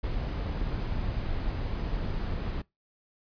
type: noise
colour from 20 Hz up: brown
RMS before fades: -31 dBFS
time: 0.03-2.62 s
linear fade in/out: 10 ms
effects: noise-tail reverb RT60 0.2 s tail -23 dB re dry + resampled to 11025 Hz